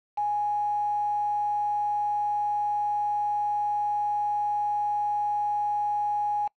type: tone with quantisation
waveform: sine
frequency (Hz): 830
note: G#5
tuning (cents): -1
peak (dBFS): -24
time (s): 0.17-6.48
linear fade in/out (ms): 10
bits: 6
effects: noise-tail reverb RT60 0.1 s tail -24 dB re dry + low-pass 2000 Hz 12 dB/octave